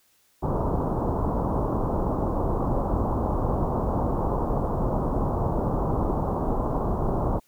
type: low-pass noise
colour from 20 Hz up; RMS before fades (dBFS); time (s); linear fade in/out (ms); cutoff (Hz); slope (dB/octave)
pink; -25; 0.42-7.4; 20; 1100; 48
effects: white hiss -64 dBFS RMS until 7.47 s